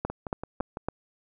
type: two click trains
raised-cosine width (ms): 1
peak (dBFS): -20 / -14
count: 5 / 4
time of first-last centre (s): 0.1-0.771 / 0.05-0.886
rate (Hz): 5.96 / 3.59
effects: none